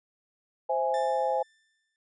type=chord; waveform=sine; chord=C augmented; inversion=none; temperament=equal; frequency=523.3 / 659.3 / 830.6 Hz; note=C5 / E5 / G#5; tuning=0 / 0 / 0 cents; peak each=-28 / -31 / -28 dBFS; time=0.69-1.43 s; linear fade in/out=10 ms
type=tone with exponential decay; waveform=sawtooth; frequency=1776 Hz; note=A6; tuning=16 cents sharp; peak=-36 dBFS; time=0.94-1.96 s; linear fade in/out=1 ms; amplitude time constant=220 ms
effects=resampled to 22050 Hz